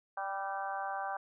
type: harmonic tone with a mistuned harmonic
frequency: 196 Hz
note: G3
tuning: in tune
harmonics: 3 / 4 / 5 / 6 / 7 / 8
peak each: -45 / -37 / -44 / -42 / -49 / -43 dBFS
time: 0.17-1.17 s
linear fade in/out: 5 ms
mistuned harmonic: 8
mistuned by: -28 cents
effects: none